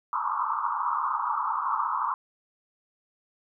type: band-pass noise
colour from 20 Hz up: white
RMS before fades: -28 dBFS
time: 0.13-2.14 s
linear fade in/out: 0 ms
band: 880 to 1300 Hz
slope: 96 dB/octave
effects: none